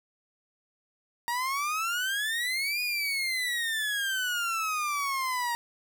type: exponential two-way sweep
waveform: 30% pulse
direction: up then down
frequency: 937 to 2477 to 937 Hz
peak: -25 dBFS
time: 1.28-5.55 s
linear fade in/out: 0 ms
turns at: 2.82 s
effects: none